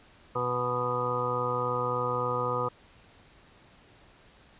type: harmonic tone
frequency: 123.47 Hz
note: B2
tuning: in tune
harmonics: 1 / 2 / 3 / 4 / 6 / 7 / 8 / 9 / 10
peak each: -36 / -42 / -40 / -31 / -42 / -40 / -35 / -41 / -31 dBFS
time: 0.35-2.69 s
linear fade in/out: 10 ms
effects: pink hiss -57 dBFS RMS until 4.59 s + resampled to 8000 Hz